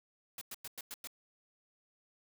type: noise bursts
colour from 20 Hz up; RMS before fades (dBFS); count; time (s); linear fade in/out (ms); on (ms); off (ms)
white; -44; 6; 0.38-1.073; 2; 33; 99
effects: none